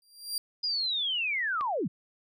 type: tone with exponential growth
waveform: sawtooth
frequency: 4752 Hz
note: D8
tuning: 20 cents sharp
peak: -24 dBFS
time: 0.02-0.38 s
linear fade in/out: 2 ms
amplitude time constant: 77 ms
type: linear sweep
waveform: sine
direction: down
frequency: 4978 to 123.47 Hz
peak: -27 dBFS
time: 0.63-1.88 s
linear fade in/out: 10 ms
type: click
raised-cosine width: 0.3 ms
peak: -24 dBFS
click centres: 1.61 s
effects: none